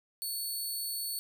10% pulse tone, 4435 Hz, C#8, in tune, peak -27 dBFS, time 0.22-1.19 s, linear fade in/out 0 ms, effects none

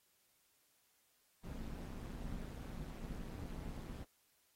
brown noise with amplitude modulation, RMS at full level -42 dBFS, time 1.43-4.05 s, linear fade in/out 20 ms, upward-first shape sine, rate 199 Hz, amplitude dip 90%, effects white hiss -75 dBFS RMS until 4.55 s + AAC 48 kbps

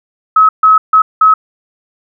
sine tone bursts at uneven times, 1283 Hz, E6, 47 cents flat, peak -3 dBFS, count 4, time 0.36-0.49 / 0.63-0.78 / 0.93-1.02 / 1.21-1.34 s, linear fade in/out 5 ms, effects none

